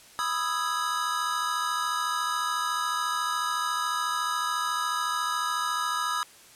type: chord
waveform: square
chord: E major seventh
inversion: second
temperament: equal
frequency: 987.8 / 1244.5 / 1318.5 / 1661.2 Hz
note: B5 / D#6 / E6 / G#6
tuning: 0 / 0 / 0 / 0 cents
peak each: -34 / -30 / -34 / -35 dBFS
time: 0.19-6.23 s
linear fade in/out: 0 ms
effects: white hiss -52 dBFS RMS until 6.55 s + low-pass 11000 Hz 12 dB/octave